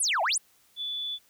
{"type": "exponential two-way sweep", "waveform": "sine", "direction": "down then up", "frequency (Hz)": [11720, 622.3, 10830], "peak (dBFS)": -22, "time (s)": [0, 0.38], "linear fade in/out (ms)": 5, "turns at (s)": 0.22}
{"type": "tone", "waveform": "sine", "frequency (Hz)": 3464, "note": "A7", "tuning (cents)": -28, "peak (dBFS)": -30, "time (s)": [0.76, 1.19], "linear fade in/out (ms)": 50}
{"effects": ["tanh soft clip ceiling -20 dBFS", "white hiss -63 dBFS RMS until 1.29 s"]}